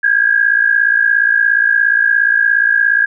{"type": "tone pair together", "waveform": "sine", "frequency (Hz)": [1604.9, 1662], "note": ["G6", "G#6"], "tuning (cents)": [40, 1], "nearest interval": "minor second", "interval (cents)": 61, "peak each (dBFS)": -12, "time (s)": [0.03, 3.06], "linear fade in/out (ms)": 10, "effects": []}